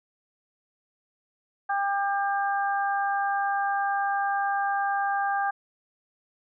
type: harmonic tone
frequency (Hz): 399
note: G4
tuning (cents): +31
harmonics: 2 / 3 / 4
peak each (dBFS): -25 / -32 / -30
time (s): 1.69-5.51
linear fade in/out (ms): 10
effects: none